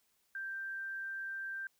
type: tone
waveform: sine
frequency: 1574 Hz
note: G6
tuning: 7 cents sharp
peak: -38 dBFS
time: 0.35-1.67 s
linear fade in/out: 2 ms
effects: white hiss -75 dBFS RMS until 1.79 s